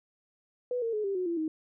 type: tone with pitch steps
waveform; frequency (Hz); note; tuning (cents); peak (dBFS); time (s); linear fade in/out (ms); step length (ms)
sine; 493.9 / 458.2 / 425 / 394.3 / 365.8 / 339.3 / 314.8; B4 / A#4 / G#4 / G4 / F#4 / F4 / D#4; 0 / -30 / +40 / +10 / -20 / -50 / +20; -28; 0.71-1.48; 2; 110
effects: none